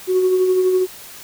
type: tone with tremolo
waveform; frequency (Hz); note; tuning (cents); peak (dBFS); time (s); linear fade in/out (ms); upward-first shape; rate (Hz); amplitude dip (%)
sine; 370; F#4; 0; -10; 0.07-0.87; 50; sine; 12; 40
effects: tanh soft clip ceiling -9 dBFS + white hiss -38 dBFS RMS until 1.23 s